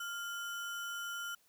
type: tone with sample-and-hold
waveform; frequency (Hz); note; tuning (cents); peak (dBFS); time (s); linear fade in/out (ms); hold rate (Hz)
sine; 1396.9; F6; 0; -38; 0-1.35; 5; 4410
effects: white hiss -70 dBFS RMS until 1.48 s